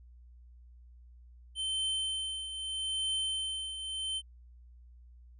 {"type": "tone with tremolo", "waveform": "square", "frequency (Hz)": 3090, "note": "G7", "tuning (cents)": -26, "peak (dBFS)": -30, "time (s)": [1.55, 4.22], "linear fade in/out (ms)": 50, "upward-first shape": "triangle", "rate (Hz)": 0.79, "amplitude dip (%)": 65, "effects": ["added 60 Hz sine -52 dBFS peak until 5.39 s", "resampled to 24000 Hz"]}